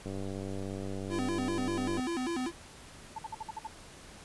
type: click train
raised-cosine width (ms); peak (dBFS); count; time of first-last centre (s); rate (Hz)
2; -26; 189; 0.06-1.996; 97.1
type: tone with vibrato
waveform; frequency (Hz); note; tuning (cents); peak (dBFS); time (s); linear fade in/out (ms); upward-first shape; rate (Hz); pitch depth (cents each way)
square; 293.7; D4; 0; -32; 1.09-2.52; 50; square; 5.1; 250
type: tone bursts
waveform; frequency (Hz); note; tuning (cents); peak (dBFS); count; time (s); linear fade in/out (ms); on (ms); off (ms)
sine; 880; A5; 0; -35; 7; 3.16-3.672; 5; 26; 55
effects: pink hiss -51 dBFS RMS until 4.24 s + resampled to 24000 Hz